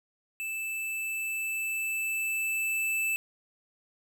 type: tone with level ramp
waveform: square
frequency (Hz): 2637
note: E7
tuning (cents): 0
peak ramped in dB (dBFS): -33 to -27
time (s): 0.4-3.16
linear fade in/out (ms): 0
effects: none

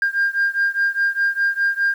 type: beating tone pair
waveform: sine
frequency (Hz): 1601 / 1605.9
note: G6 / G6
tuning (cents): +36 / +41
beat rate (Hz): 4.9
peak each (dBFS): -18 / -19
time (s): 0.02-1.94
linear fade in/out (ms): 2
effects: tanh soft clip ceiling -12 dBFS + 8-bit

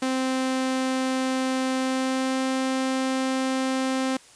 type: tone with pitch glide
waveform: sawtooth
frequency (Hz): 260.7 to 262.5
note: C4 to C4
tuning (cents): -6 to +6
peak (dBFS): -19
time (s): 0.02-4.17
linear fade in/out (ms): 5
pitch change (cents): +12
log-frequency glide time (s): 1.77-2.39
effects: white hiss -51 dBFS RMS until 4.35 s + resampled to 22050 Hz

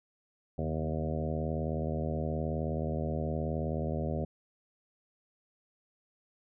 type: harmonic tone with a mistuned harmonic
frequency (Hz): 79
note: D#2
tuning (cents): +27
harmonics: 1 / 2 / 3 / 4 / 5 / 6 / 7 / 8 / 9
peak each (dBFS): -36 / -35 / -38 / -44 / -41 / -43 / -40 / -42 / -45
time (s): 0.58-4.25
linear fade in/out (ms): 5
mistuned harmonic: 2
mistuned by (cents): -60
effects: none

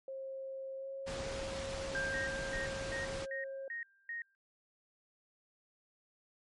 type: tone with pitch glide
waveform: sine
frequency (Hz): 535 to 541.5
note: C5 to C#5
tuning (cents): +38 to -41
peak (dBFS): -40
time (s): 0.08-3.68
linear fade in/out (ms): 2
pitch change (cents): +21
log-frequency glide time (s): 0.77-0.88
type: noise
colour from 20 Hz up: pink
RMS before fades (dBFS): -42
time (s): 1.06-3.26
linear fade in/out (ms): 20
type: tone with exponential decay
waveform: sine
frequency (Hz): 1587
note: G6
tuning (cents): +21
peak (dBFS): -33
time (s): 1.95-4.35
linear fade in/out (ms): 0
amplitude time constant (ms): 520
type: tone bursts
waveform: sine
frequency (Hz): 1864.7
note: A#6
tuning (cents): 0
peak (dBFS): -38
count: 6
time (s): 2.14-4.22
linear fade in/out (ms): 2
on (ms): 130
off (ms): 260
effects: low-pass 7000 Hz 12 dB/octave + MP3 48 kbps

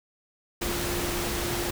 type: tone in noise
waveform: sine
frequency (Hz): 349.2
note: F4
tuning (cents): 0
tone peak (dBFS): -33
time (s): 0.61-1.71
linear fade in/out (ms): 10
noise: pink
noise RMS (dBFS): -30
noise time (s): 0.61-1.71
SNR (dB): -6
effects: none

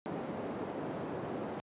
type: band-pass noise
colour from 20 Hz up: white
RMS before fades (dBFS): -39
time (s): 0.06-1.6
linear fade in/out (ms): 0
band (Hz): 140 to 520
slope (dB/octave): 12
effects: high-pass 80 Hz 12 dB/octave + resampled to 8000 Hz

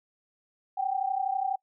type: tone pair together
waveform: sine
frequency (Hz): 758 / 790.1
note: F#5 / G5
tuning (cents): +42 / +13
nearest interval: minor second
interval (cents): 71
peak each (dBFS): -29 / -29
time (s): 0.77-1.56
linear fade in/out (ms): 10
effects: noise-tail reverb RT60 0.1 s tail -26 dB re dry

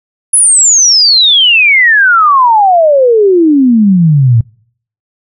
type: exponential sweep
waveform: sine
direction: down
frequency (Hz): 10548 to 110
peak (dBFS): -3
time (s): 0.33-4.41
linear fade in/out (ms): 5
effects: noise-tail reverb RT60 0.6 s tail -26 dB re dry

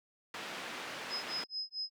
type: band-pass noise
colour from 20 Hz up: white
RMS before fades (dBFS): -43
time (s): 0.34-1.44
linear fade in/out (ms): 2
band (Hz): 200 to 2800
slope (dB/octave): 12
type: tone with tremolo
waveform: sine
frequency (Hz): 5080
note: D#8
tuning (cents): +35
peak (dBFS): -34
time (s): 1.09-1.9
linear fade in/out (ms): 50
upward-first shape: sine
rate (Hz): 4.5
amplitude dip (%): 100
effects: none

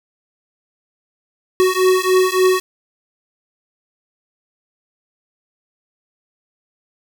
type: beating tone pair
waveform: square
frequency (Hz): 370 / 373.5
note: F#4 / F#4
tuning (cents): 0 / +16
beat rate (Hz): 3.5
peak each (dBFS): -16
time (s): 1.6-2.6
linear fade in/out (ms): 0
effects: none

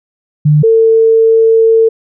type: tone pair in turn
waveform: sine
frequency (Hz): 150 / 449.5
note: D3 / A4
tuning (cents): +37 / +37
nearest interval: octave + perfect fifth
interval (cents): 1900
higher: second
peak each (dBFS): -4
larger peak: neither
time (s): 0.45-0.63 / 0.63-1.89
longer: second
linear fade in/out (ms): 10
effects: none

